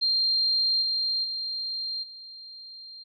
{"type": "tone with level steps", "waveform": "sine", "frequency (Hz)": 4186, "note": "C8", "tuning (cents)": 0, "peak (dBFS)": [-21, -24, -29, -41], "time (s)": [0.01, 3.04], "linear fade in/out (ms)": 20, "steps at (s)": [0.81, 1.23, 2.02], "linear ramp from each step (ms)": 20, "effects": []}